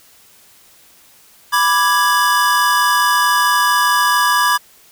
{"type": "chord", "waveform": "square", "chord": "G# diminished", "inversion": "first", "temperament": "equal", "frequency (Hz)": [987.8, 1174.7, 1661.2], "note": ["B5", "D6", "G#6"], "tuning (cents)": [0, 0, 0], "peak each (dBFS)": -17, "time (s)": [1.52, 4.58], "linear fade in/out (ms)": 20, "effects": ["white hiss -48 dBFS RMS until 4.91 s"]}